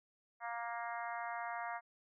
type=harmonic tone; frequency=234.4 Hz; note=A#3; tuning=10 cents sharp; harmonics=3 / 4 / 5 / 6 / 7 / 8 / 9; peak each=-43 / -45 / -47 / -49 / -50 / -51 / -52 dBFS; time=0.4-1.81 s; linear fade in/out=50 ms; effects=none